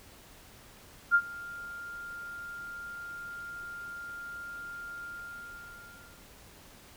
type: tone with ADSR envelope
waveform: sine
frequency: 1400 Hz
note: F6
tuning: 4 cents sharp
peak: -17 dBFS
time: 1.11-6.26 s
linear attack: 36 ms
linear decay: 63 ms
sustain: -22 dB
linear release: 1200 ms
effects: pink hiss -54 dBFS RMS until 6.96 s